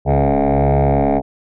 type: tone with frequency modulation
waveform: sine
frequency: 278.1 Hz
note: C#4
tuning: 6 cents sharp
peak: -9 dBFS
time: 0.05-1.22 s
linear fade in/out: 50 ms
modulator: 69.7 Hz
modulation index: 7.1
effects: tanh soft clip ceiling -10 dBFS